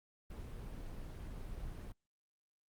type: noise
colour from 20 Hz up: brown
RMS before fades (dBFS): -45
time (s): 0.3-1.92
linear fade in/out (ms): 2
effects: Opus 24 kbps